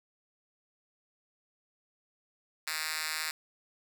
5% pulse tone with high-pass filter, 156.6 Hz, D#3, 11 cents sharp, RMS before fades -35 dBFS, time 2.67-3.31 s, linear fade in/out 2 ms, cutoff 2400 Hz, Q 0.93, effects none

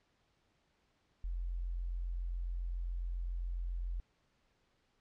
sine tone, 43.65 Hz, F1, in tune, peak -35 dBFS, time 1.24-4 s, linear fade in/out 0 ms, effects pink hiss -75 dBFS RMS until 5 s + low-pass 5000 Hz 12 dB/octave

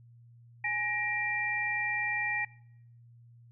sine tone cluster, 834 / 1888 / 2367 Hz, G#5 / A#6 / D7, +7 / +22 / +13 cents, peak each -38 / -31 / -33 dBFS, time 0.64-2.45 s, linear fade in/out 5 ms, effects noise-tail reverb RT60 0.7 s tail -22 dB re dry + added 118 Hz sine -53 dBFS peak until 3.51 s

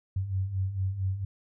sine beating tone pair, 92.3 / 96.7 Hz, F#2 / G2, -4 / -23 cents, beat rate 4.4 Hz, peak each -34 / -28 dBFS, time 0.16-1.25 s, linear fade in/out 5 ms, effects none

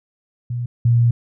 sine tone pair in turn, 121 / 118.37 Hz, B2 / A#2, -35 / +27 cents, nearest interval unison, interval 38 cents, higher first, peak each -21 / -11 dBFS, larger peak second, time 0.5-0.66 / 0.85-1.11 s, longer second, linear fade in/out 5 ms, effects none

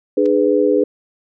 sine chord, G# diminished, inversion second, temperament just, 299 / 415.3 / 498.4 Hz, D4 / G#4 / B4, +31 / 0 / +16 cents, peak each -17 / -15 / -16 dBFS, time 0.17-0.84 s, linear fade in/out 5 ms
clicks, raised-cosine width 0.2 ms, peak -23 dBFS, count 2, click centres 0.257 / 0.261 s
effects none

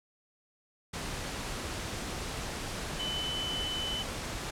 sine tone in noise, 3019 Hz, F#7, 34 cents sharp, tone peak -33 dBFS, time 2.99-4.03 s, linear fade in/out 10 ms, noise pink, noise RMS -37 dBFS, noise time 0.93-4.51 s, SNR +1 dB, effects low-pass 9000 Hz 12 dB/octave

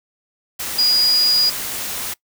sine tone in noise, 4889 Hz, D#8, 31 cents flat, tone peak -13 dBFS, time 0.78-1.5 s, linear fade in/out 10 ms, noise white, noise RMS -26 dBFS, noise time 0.59-2.14 s, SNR +10 dB, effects noise-tail reverb RT60 0.1 s tail -22 dB re dry

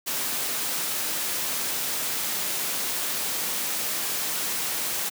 white noise, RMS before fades -28 dBFS, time 0.06-5.1 s, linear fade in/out 20 ms, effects high-pass 150 Hz 12 dB/octave

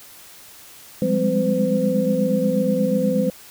sine tone cluster, 174.6 / 200.3 / 208.6 / 257.2 / 510 Hz, F3 / G3 / G#3 / C4 / C5, 0 / +38 / +8 / -30 / -44 cents, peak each -25 / -22 / -25 / -25 / -21 dBFS, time 1.02-3.3 s, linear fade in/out 2 ms, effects white hiss -44 dBFS RMS until 3.5 s

